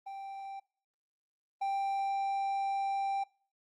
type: tone pair in turn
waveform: triangle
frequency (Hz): 784 / 786.9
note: G5 / G5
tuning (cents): 0 / +6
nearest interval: unison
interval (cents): 6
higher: second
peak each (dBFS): -38 / -28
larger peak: second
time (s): 0.06-0.6 / 1.61-3.24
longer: second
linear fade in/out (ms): 10
effects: noise-tail reverb RT60 0.4 s tail -23 dB re dry + Opus 24 kbps